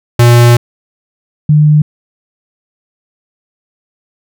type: tone pair in turn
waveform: square / sine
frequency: 119.7 / 150.81 Hz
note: A#2 / D3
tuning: +46 / +46 cents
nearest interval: major third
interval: 400 cents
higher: second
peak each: -3 dBFS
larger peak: neither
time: 0.19-0.57 / 1.49-1.82 s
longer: first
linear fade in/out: 5 ms
effects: none